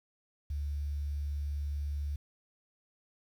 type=tone with quantisation; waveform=sine; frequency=72.3 Hz; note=D2; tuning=27 cents flat; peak=-32 dBFS; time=0.5-2.16 s; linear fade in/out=5 ms; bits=10; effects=none